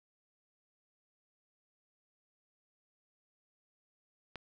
click, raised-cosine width 0.3 ms, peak -26 dBFS, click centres 4.357 s, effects none

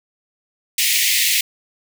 pink high-pass noise, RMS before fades -17 dBFS, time 0.78-1.41 s, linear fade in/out 5 ms, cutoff 1900 Hz, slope 96 dB/octave, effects none

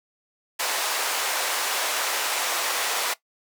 pink band-pass noise, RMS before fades -26 dBFS, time 0.59-3.14 s, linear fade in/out 10 ms, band 630 to 14000 Hz, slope 12 dB/octave, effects noise-tail reverb RT60 0.1 s tail -17 dB re dry + high-pass 400 Hz 12 dB/octave

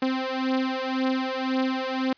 sawtooth beating tone pair, 260.3 / 262.2 Hz, C4 / C4, -9 / +4 cents, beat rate 1.9 Hz, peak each -23 dBFS, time 0.02-2.13 s, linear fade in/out 5 ms, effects white hiss -60 dBFS RMS until 2.17 s + resampled to 11025 Hz

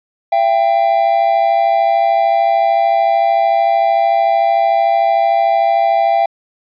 triangle tone pair together, 675.6 / 789 Hz, E5 / G5, +42 / +11 cents, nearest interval minor third, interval 269 cents, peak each -11 dBFS, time 0.32-6.26 s, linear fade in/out 5 ms, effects resampled to 11025 Hz

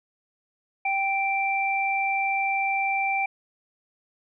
sine tone pair together, 783 / 2350 Hz, G5 / D7, -2 / +1 cents, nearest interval octave + perfect fifth, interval 1903 cents, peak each -25 dBFS, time 0.85-3.26 s, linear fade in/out 5 ms, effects none

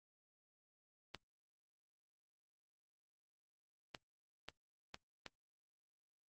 clicks, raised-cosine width 0.2 ms, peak -28 dBFS, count 5, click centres 1.147 / 3.948 / 4.486 / 4.944 / 5.263 s, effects Opus 24 kbps

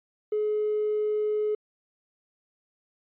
triangle tone, 424 Hz, G#4, 36 cents sharp, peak -20 dBFS, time 0.32-1.55 s, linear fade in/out 5 ms, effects tanh soft clip ceiling -21 dBFS + resampled to 8000 Hz

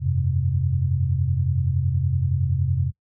sine chord, F suspended second, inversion none, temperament equal, 87.31 / 98 / 130.81 Hz, F2 / G2 / C3, 0 / 0 / 0 cents, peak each -23 / -26 / -22 dBFS, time 0-2.92 s, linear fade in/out 50 ms, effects noise-tail reverb RT60 0.1 s tail -22 dB re dry

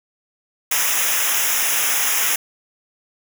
white noise with comb filter, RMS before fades -19 dBFS, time 0.71-2.36 s, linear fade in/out 5 ms, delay 0.23 ms, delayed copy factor -1, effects none

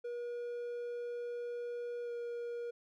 triangle tone with pitch glide, 480 to 475 Hz, B4 to A#4, -49 to +33 cents, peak -36 dBFS, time 0.04-2.71 s, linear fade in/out 10 ms, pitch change -18 cents, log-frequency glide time 2.03-2.11 s, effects none

